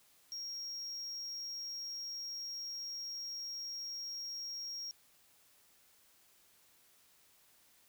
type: tone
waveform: triangle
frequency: 5588 Hz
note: F8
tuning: in tune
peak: -39 dBFS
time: 0.32-4.91 s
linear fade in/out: 0 ms
effects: white hiss -67 dBFS RMS until 7.88 s